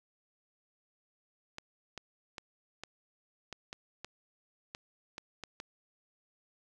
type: clicks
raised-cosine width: 0.2 ms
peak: -24 dBFS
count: 11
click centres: 1.584 / 1.977 / 2.382 / 2.836 / 3.527 / 3.729 / 4.046 / 4.749 / 5.181 / 5.437 / 5.601 s
effects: none